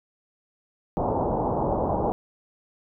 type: low-pass noise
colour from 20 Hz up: white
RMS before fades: -25 dBFS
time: 0.97-2.12 s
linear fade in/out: 0 ms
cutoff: 930 Hz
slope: 48 dB/octave
effects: none